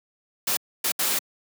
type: noise bursts at uneven times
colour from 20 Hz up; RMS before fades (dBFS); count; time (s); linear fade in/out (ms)
white; -24; 3; 0.47-0.57 / 0.84-0.92 / 0.99-1.19; 5
effects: high-pass 200 Hz 12 dB/octave